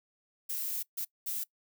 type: noise bursts at uneven times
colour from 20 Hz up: violet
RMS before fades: -35 dBFS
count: 3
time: 0.49-0.83 / 0.97-1.05 / 1.26-1.44 s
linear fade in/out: 10 ms
effects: noise-tail reverb RT60 0.1 s tail -22 dB re dry